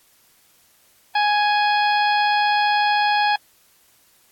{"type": "harmonic tone with a mistuned harmonic", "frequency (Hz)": 832, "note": "G#5", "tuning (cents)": 3, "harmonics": [1, 2, 3, 4, 5, 6], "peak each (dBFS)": [-17, -23, -27, -29, -31, -33], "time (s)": [1.15, 3.36], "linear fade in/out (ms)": 5, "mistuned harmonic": 5, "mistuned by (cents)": 34, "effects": ["white hiss -57 dBFS RMS until 4.31 s", "AAC 64 kbps"]}